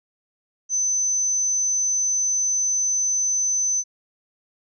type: tone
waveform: sine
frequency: 6100 Hz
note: G8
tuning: 48 cents flat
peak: -19 dBFS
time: 0.69-3.84 s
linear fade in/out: 50 ms
effects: none